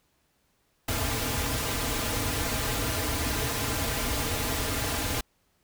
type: noise with comb filter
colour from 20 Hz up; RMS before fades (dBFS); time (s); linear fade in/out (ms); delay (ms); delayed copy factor
pink; -29; 0.88-5.21; 5; 5.4; -0.9
effects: pink hiss -70 dBFS RMS until 5.63 s